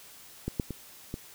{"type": "clicks", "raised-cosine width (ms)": 3, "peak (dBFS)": [-18, -14, -22, -21], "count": 4, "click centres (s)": [0.48, 0.598, 0.707, 1.141], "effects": ["white hiss -51 dBFS RMS until 1.34 s"]}